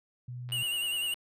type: tone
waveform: sine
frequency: 123.47 Hz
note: B2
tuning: in tune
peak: -37 dBFS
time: 0.28-0.63 s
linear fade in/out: 5 ms
type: click train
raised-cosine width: 0.3 ms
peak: -35 dBFS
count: 67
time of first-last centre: 0.49-1.143 s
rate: 101 Hz
type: tone with vibrato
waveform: square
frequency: 2846 Hz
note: F7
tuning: 32 cents sharp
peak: -30 dBFS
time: 0.52-1.14 s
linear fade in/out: 2 ms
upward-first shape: sine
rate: 10 Hz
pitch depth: 54 cents each way
effects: none